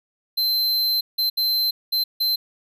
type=tone bursts at uneven times; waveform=square; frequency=4100 Hz; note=C8; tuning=36 cents flat; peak=-19 dBFS; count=5; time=0.37-1.01 / 1.18-1.3 / 1.37-1.71 / 1.92-2.04 / 2.2-2.36 s; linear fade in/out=10 ms; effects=none